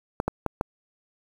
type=clicks; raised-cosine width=1 ms; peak=-10 dBFS; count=4; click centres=0.201 / 0.28 / 0.463 / 0.611 s; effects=7-bit

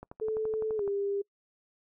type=click train; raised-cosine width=1 ms; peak=-29 dBFS; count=11; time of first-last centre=0.03-0.877 s; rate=11.8 Hz
type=tone with pitch glide; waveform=sine; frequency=436.8 to 400.5 Hz; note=A4 to G4; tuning=-13 to +37 cents; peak=-28 dBFS; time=0.21-1.22 s; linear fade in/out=10 ms; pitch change=-150 cents; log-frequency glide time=0.76-0.83 s
effects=noise-tail reverb RT60 0.1 s tail -25 dB re dry

